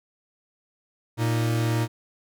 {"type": "tone pair together", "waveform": "45% pulse", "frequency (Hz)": [116.53, 311.1], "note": ["A#2", "D#4"], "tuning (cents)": [0, 0], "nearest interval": "octave + perfect fourth", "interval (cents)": 1700, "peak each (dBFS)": [-22, -30], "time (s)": [1.17, 1.88], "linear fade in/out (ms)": 50, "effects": []}